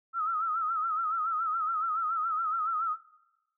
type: tone with vibrato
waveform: sine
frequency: 1300 Hz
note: E6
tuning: 24 cents flat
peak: -27 dBFS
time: 0.13-2.97 s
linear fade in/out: 50 ms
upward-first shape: sine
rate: 7.1 Hz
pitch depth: 88 cents each way
effects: noise-tail reverb RT60 1.0 s tail -20 dB re dry